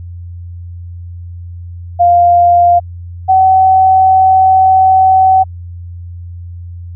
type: tone pair in turn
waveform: sine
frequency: 698.5 / 757.6 Hz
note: F5 / F#5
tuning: 0 / +41 cents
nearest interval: minor second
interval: 141 cents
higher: second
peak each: -4 dBFS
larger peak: neither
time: 1.99-2.8 / 3.28-5.44 s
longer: second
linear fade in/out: 20 ms
effects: added 87 Hz sine -24 dBFS peak until 6.95 s